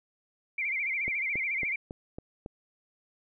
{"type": "tone with vibrato", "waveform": "sine", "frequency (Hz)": 2217, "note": "C#7", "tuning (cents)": 0, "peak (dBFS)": -28, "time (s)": [0.58, 1.76], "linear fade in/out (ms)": 5, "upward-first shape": "sine", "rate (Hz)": 14, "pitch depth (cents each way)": 130}
{"type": "click train", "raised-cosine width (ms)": 2, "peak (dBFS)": -25, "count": 6, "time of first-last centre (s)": [1.08, 2.461], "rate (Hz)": 3.62}
{"effects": []}